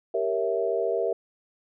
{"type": "chord", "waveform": "sine", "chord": "G diminished seventh", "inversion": "none", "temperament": "equal", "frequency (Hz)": [392, 466.2, 554.4, 659.3], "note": ["G4", "Bb4", "Db5", "Fb5"], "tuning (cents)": [0, 0, 0, 0], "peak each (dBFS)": [-29, -27, -33, -28], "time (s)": [0.14, 1.13], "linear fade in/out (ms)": 5, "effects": []}